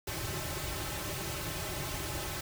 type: noise with comb filter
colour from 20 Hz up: pink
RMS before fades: -37 dBFS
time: 0.07-2.41 s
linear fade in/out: 5 ms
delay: 4.2 ms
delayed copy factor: -0.95
effects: none